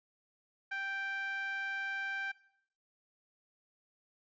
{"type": "tone with band-pass filter", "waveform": "sawtooth", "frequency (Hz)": 784, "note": "G5", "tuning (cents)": 0, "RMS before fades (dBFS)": -38, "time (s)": [0.71, 2.32], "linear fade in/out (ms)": 10, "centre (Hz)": 1800, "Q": 8.7, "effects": ["noise-tail reverb RT60 0.6 s tail -18 dB re dry", "resampled to 16000 Hz"]}